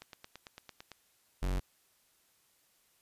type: click train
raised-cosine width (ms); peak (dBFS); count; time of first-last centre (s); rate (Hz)
0.2; -29; 9; 0.02-0.917; 8.92
type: tone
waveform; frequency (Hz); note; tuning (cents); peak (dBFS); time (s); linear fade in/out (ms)
45% pulse; 46.13; F#1; -4; -30; 1.42-1.6; 10
effects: white hiss -70 dBFS RMS until 3.01 s + resampled to 32000 Hz